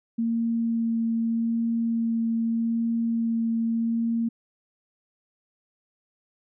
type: tone with vibrato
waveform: sine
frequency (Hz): 229.3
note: A#3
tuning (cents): -28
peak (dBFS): -22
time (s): 0.18-4.29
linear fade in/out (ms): 10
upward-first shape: sine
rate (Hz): 0.82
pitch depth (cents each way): 9
effects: none